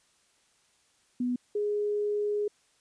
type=tone pair in turn; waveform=sine; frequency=246.9 / 415.2 Hz; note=B3 / G#4; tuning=0 / 0 cents; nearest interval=major sixth; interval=900 cents; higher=second; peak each=-26 dBFS; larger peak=neither; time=1.2-1.36 / 1.55-2.48 s; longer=second; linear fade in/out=5 ms; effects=white hiss -67 dBFS RMS until 2.8 s + resampled to 22050 Hz